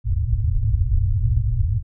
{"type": "low-pass noise", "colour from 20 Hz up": "white", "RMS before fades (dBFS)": -19, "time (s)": [0.04, 1.83], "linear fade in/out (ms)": 50, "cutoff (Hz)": 120, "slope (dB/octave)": 96, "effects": []}